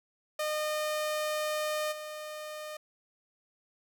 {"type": "tone with level steps", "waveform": "sawtooth", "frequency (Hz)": 610, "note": "D#5", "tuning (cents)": -34, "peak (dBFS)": [-26, -35], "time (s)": [0.39, 2.77], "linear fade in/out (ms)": 5, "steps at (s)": 1.91, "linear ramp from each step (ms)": 20, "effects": []}